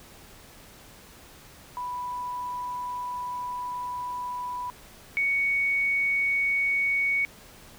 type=tone pair in turn; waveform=sine; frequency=987.8 / 2230 Hz; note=B5 / C#7; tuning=0 / +10 cents; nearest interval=octave + major second; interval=1410 cents; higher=second; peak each=-30 / -22 dBFS; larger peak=second; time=1.77-4.7 / 5.17-7.25 s; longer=first; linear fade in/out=0 ms; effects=pink hiss -50 dBFS RMS until 7.78 s